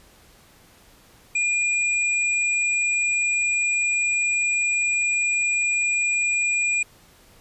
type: tone pair together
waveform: sine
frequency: 2420 / 7795 Hz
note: D#7 / B8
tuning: -49 / -24 cents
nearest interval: octave + minor sixth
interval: 2025 cents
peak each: -20 / -27 dBFS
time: 1.35-6.83 s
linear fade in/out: 5 ms
effects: pink hiss -53 dBFS RMS until 7.4 s + resampled to 32000 Hz